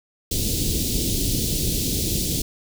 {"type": "band-stop noise", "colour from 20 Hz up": "pink", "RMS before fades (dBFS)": -23, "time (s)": [0.31, 2.42], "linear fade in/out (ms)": 5, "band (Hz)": [390, 3600], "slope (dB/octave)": 24, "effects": []}